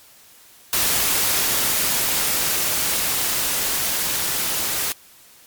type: noise with level ramp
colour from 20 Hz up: white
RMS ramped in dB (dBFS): -19 to -23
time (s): 0.73-4.92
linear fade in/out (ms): 0
effects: white hiss -49 dBFS RMS until 5.46 s + MP3 96 kbps